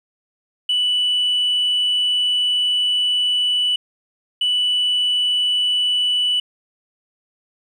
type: tone pair in turn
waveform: sine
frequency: 2967 / 2967 Hz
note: F#7 / F#7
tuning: +4 / +4 cents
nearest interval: unison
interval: 0 cents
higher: neither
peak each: -14 dBFS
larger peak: neither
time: 0.69-3.76 / 4.41-6.4 s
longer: first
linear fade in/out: 5 ms
effects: tanh soft clip ceiling -13 dBFS + 9-bit